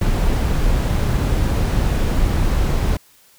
brown noise, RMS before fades -17 dBFS, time 0.01-2.97 s, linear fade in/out 5 ms, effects white hiss -52 dBFS RMS until 3.38 s

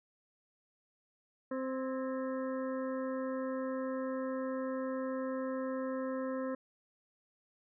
harmonic tone with a mistuned harmonic, 261.6 Hz, C4, in tune, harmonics 1 / 2 / 4 / 5 / 6 / 7, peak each -37 / -37 / -46 / -49 / -53 / -54 dBFS, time 1.51-6.55 s, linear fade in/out 5 ms, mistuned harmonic 6, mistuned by +76 cents, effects none

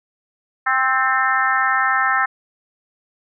harmonic tone with a mistuned harmonic, 262.8 Hz, C4, 8 cents sharp, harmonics 3 / 4 / 5 / 6 / 7 / 8, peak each -23 / -24 / -19 / -24 / -20 / -31 dBFS, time 0.66-2.26 s, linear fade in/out 10 ms, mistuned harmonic 7, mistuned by -29 cents, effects none

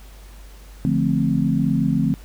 sine chord, D minor seventh, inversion none, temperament equal, 146.83 / 174.61 / 220 / 261.6 Hz, D3 / F3 / A3 / C4, 0 / 0 / 0 / 0 cents, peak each -22 dBFS, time 0.85-2.14 s, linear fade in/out 0 ms, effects added 49 Hz sine -39 dBFS peak until 2.24 s + pink hiss -49 dBFS RMS until 2.24 s

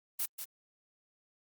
blue noise with echo, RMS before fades -33 dBFS, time 0.19-0.26 s, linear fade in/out 10 ms, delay 190 ms, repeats 1, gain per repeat -8 dB, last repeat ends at 0.45 s, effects Opus 32 kbps

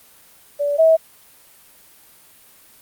sine tone pair in turn, 577 / 645.8 Hz, D5 / E5, -31 / -36 cents, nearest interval major second, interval 195 cents, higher second, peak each -17 / -9 dBFS, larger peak second, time 0.59-0.78 / 0.78-0.97 s, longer neither, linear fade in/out 20 ms, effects white hiss -49 dBFS RMS until 2.81 s + Opus 32 kbps

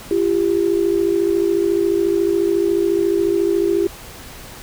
sine tone pair together, 342.3 / 396.4 Hz, F4 / G4, -35 / +19 cents, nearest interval minor third, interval 254 cents, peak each -17 dBFS, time 0.11-3.87 s, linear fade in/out 2 ms, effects pink hiss -37 dBFS RMS until 4.62 s

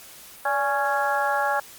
harmonic tone with a mistuned harmonic, 277.2 Hz, C#4, in tune, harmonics 2 / 3 / 4 / 5 / 6, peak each -28 / -24 / -30 / -28 / -28 dBFS, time 0.45-1.6 s, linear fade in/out 5 ms, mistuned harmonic 2, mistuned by +70 cents, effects white hiss -45 dBFS RMS until 1.78 s + Opus 48 kbps

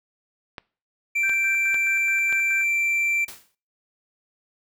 clicks, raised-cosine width 0.3 ms, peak -18 dBFS, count 4, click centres 0.582 / 1.295 / 1.744 / 2.326 s
triangle tone, 2349 Hz, D7, in tune, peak -19 dBFS, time 1.15-3.25 s, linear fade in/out 10 ms
sine tone with tremolo, 1568 Hz, G6, in tune, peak -27 dBFS, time 1.23-2.64 s, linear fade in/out 5 ms, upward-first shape square, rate 4.7 Hz, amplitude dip 65%
white noise with exponential decay, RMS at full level -35 dBFS, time 3.28-3.55 s, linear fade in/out 2 ms, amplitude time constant 57 ms
effects noise-tail reverb RT60 0.4 s tail -23 dB re dry

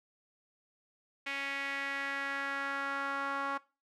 sawtooth tone with band-pass filter sweep, 277.2 Hz, C#4, in tune, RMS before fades -36 dBFS, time 1.26-3.58 s, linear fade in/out 10 ms, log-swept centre 2300 to 1200 Hz, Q 2.9, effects noise-tail reverb RT60 0.3 s tail -20 dB re dry

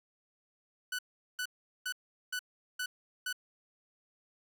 sawtooth tone bursts, 1490 Hz, F#6, 12 cents sharp, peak -30 dBFS, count 6, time 0.92-3.328 s, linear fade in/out 5 ms, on 68 ms, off 400 ms, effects none

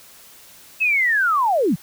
sine linear sweep, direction down, 2637 to 131.1 Hz, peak -15 dBFS, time 0.8-1.76 s, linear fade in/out 20 ms, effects white hiss -46 dBFS RMS until 1.82 s

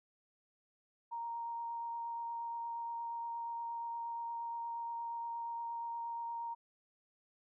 sine tone with vibrato, 932.3 Hz, A#5, in tune, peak -38 dBFS, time 1.11-6.55 s, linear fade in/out 20 ms, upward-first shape triangle, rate 8.5 Hz, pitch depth 10 cents each way, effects none

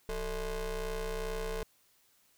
40% pulse ring-modulated tone, 206.8 Hz, G#3, 7 cents flat, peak -30 dBFS, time 0.09-1.63 s, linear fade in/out 0 ms, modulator 238 Hz, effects white hiss -68 dBFS RMS until 2.37 s

